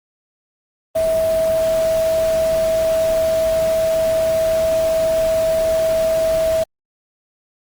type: tone in noise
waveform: sine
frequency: 647 Hz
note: E5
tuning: 32 cents flat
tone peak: -14 dBFS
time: 0.95-6.64 s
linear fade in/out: 10 ms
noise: pink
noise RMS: -30 dBFS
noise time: 0.95-6.64 s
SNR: +13 dB
effects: Opus 32 kbps